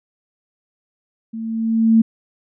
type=tone with level ramp; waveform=sine; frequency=224.8 Hz; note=A3; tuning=37 cents sharp; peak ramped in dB=-26 to -7 dBFS; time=1.33-2.02 s; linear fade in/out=10 ms; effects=none